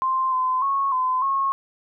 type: tone with pitch steps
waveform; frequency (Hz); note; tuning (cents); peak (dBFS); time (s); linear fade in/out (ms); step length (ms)
sine; 1047 / 1026 / 1100 / 1023 / 1090; C6 / C6 / C#6 / C6 / C#6; +1 / -34 / -14 / -39 / -29; -19; 0.02-1.52; 0; 300
effects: none